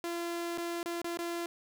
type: tone with dropouts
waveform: sawtooth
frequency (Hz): 341.9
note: F4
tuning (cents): -37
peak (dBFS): -30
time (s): 0.04-1.46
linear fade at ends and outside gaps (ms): 1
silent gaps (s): 0.576-0.582 / 0.83-0.859 / 1.017-1.044 / 1.173-1.189
effects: none